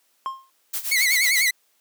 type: tone with exponential decay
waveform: triangle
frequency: 1064 Hz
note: C6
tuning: 29 cents sharp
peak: -20 dBFS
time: 0.26-0.5 s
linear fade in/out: 0 ms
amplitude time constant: 51 ms
type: noise with tremolo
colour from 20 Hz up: blue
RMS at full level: -26 dBFS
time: 0.73-1.49 s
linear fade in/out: 10 ms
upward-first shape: sine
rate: 8 Hz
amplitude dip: 80%
type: tone with vibrato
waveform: sawtooth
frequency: 2093 Hz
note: C7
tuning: in tune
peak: -14 dBFS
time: 0.91-1.51 s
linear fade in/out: 10 ms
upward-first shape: sine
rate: 10 Hz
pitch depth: 120 cents each way
effects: white hiss -65 dBFS RMS until 1.8 s + high-pass 300 Hz 12 dB/octave